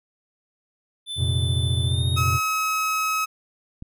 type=tone with pitch glide; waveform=square; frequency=3520 to 3729 Hz; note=A7 to A#7; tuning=0 to 0 cents; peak=-29 dBFS; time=1.06-2.23 s; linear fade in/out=50 ms; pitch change=+100 cents; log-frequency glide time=1.85-2.09 s
type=chord; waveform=triangle; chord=F suspended fourth; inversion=none; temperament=equal; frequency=87.31 / 116.54 / 130.81 Hz; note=F2 / Bb2 / C3; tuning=0 / 0 / 0 cents; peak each=-21 / -23 / -24 dBFS; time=1.16-2.4 s; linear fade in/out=50 ms
type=tone; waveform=30% pulse; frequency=1280 Hz; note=D#6; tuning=49 cents sharp; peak=-19 dBFS; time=2.16-3.26 s; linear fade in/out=20 ms
type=click; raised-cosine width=5 ms; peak=-24 dBFS; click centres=3.824 s
effects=none